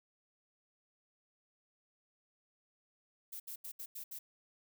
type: noise bursts at uneven times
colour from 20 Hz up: violet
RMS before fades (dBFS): -45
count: 6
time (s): 3.32-3.4 / 3.47-3.56 / 3.64-3.72 / 3.79-3.86 / 3.95-4.04 / 4.11-4.19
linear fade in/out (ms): 10
effects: none